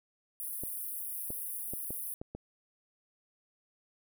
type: high-pass noise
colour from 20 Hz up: pink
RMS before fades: -39 dBFS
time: 0.4-2.14 s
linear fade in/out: 0 ms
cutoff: 9600 Hz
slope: 96 dB/octave
type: clicks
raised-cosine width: 2 ms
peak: -27 dBFS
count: 6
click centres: 0.636 / 1.304 / 1.736 / 1.906 / 2.215 / 2.35 s
effects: none